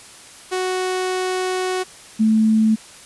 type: tone pair in turn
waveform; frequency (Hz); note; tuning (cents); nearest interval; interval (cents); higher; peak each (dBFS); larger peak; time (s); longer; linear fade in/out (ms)
sawtooth / sine; 370 / 219.2; F#4 / A3; 0 / -6; major sixth; 906; first; -16 / -12; second; 0.51-1.84 / 2.19-2.76; first; 20
effects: white hiss -42 dBFS RMS until 3.05 s + resampled to 24000 Hz